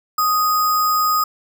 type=tone with sample-and-hold; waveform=sine; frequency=1244.5 Hz; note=D#6; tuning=in tune; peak=-14 dBFS; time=0.18-1.24 s; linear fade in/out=5 ms; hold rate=6300 Hz; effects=none